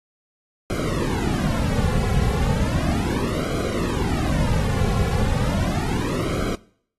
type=noise with flanger; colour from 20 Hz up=brown; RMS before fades=-22 dBFS; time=0.7-6.55 s; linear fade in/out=0 ms; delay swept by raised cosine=1.1 to 3.3 ms; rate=0.35 Hz; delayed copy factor=-0.9; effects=noise-tail reverb RT60 0.6 s tail -22 dB re dry + AAC 32 kbps